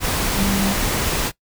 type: tone in noise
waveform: sine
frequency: 196 Hz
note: G3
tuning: in tune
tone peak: -19 dBFS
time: 0.35-0.76 s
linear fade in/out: 50 ms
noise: pink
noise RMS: -21 dBFS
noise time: 0-1.32 s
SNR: -1 dB
effects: noise-tail reverb RT60 0.1 s tail -19 dB re dry